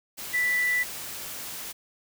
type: tone in noise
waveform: sine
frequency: 1975.5 Hz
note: B6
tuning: in tune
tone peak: -22 dBFS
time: 0.33-0.84 s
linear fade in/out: 20 ms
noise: white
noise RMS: -37 dBFS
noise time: 0.17-1.73 s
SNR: +12 dB
effects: none